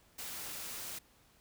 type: noise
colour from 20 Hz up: white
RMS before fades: -43 dBFS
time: 0.18-0.99 s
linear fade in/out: 10 ms
effects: pink hiss -66 dBFS RMS until 1.4 s